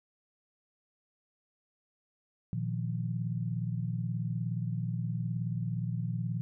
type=chord; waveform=sine; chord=Bb suspended fourth; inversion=none; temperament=equal with one note detuned; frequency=117.83 / 155.56 / 174.61 Hz; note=Bb2 / Eb3 / F3; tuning=+19 / 0 / 0 cents; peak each=-33 / -37 / -36 dBFS; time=2.53-6.41 s; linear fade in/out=0 ms; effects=none